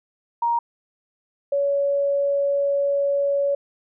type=tone pair in turn; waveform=sine; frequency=939 / 562.9 Hz; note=A#5 / C#5; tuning=+12 / +26 cents; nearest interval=major sixth; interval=886 cents; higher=first; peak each=-18 dBFS; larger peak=neither; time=0.42-0.59 / 1.52-3.55 s; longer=second; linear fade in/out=5 ms; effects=none